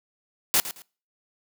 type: noise with echo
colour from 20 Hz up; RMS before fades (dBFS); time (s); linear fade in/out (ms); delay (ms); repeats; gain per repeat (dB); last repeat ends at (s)
white; -20; 0.54-0.6; 0; 110; 2; -13; 0.82
effects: noise-tail reverb RT60 0.4 s tail -24 dB re dry + high-pass 150 Hz 12 dB/octave